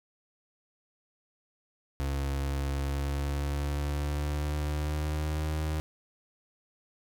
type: tone with pitch glide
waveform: 35% pulse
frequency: 69.3 to 77.34 Hz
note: C#2 to D#2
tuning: 0 to -10 cents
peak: -27 dBFS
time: 2-5.8 s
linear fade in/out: 0 ms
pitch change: +190 cents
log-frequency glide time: 2.76-5.53 s
effects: none

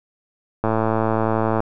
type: click train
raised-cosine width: 1 ms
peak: -6 dBFS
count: 108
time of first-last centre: 0.64-1.604 s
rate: 111 Hz
effects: none

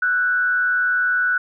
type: tone with frequency modulation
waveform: sine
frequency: 1480 Hz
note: F#6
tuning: in tune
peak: -16 dBFS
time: 0.02-1.38 s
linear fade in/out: 5 ms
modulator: 120 Hz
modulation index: 0.5
effects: none

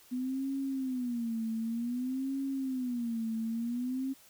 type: tone with vibrato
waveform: sine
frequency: 246.9 Hz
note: B3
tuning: in tune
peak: -31 dBFS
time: 0.11-4.14 s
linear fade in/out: 20 ms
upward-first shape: sine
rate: 0.54 Hz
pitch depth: 170 cents each way
effects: white hiss -59 dBFS RMS until 4.29 s

